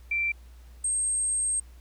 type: tone pair in turn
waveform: sine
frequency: 2349 / 8436 Hz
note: D7 / C9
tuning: 0 / +13 cents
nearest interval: octave + minor seventh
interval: 2213 cents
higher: second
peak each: -24 dBFS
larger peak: neither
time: 0.11-0.32 / 0.84-1.6 s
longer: second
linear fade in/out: 5 ms
effects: added 60 Hz sine -46 dBFS peak until 1.8 s + pink hiss -61 dBFS RMS until 1.8 s